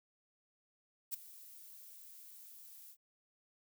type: noise with ADSR envelope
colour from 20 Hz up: violet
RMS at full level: -37 dBFS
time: 1.11-2.97 s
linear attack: 30 ms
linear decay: 9 ms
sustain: -18 dB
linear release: 68 ms
effects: none